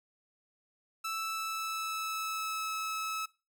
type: tone with pitch glide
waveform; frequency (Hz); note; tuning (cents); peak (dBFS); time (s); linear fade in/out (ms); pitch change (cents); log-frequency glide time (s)
sawtooth; 1318.5 to 1298.1; E6 to E6; 0 to -27; -30; 1.04-3.26; 10; -27; 1.17-2.72
effects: noise-tail reverb RT60 0.3 s tail -21 dB re dry